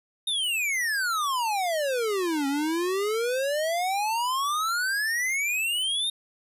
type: exponential two-way sweep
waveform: square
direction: down then up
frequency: 3721 to 271.8 to 3721 Hz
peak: -25 dBFS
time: 0.27-6.1 s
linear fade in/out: 5 ms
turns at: 2.47 s
effects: resampled to 32000 Hz